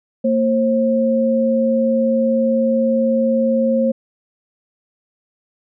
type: tone pair together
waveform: sine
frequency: 229.5 / 534 Hz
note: A#3 / C5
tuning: -27 / +35 cents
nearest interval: octave + minor third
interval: 1462 cents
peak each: -16 dBFS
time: 0.24-3.92 s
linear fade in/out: 10 ms
effects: none